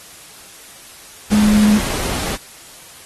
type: tone in noise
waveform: sine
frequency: 210.7 Hz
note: G#3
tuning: 25 cents sharp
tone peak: -10 dBFS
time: 1.31-1.8 s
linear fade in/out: 20 ms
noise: pink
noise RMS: -23 dBFS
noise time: 1.3-2.37 s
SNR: +10 dB
effects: white hiss -40 dBFS RMS until 3.05 s + AAC 32 kbps